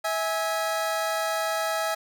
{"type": "tone pair together", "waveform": "25% pulse", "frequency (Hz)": [650.2, 830.6], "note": ["E5", "G#5"], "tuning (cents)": [-24, 0], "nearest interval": "major third", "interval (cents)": 424, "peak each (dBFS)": [-23, -26], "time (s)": [0.04, 1.95], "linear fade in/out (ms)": 10, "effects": []}